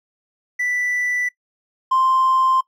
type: tone pair in turn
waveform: triangle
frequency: 1975.5 / 1046.5 Hz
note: B6 / C6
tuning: 0 / 0 cents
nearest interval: major seventh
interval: 1100 cents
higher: first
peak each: -17 / -11 dBFS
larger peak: second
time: 0.59-1.29 / 1.91-2.61 s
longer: neither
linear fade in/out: 10 ms
effects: noise-tail reverb RT60 0.1 s tail -21 dB re dry + tanh soft clip ceiling -9 dBFS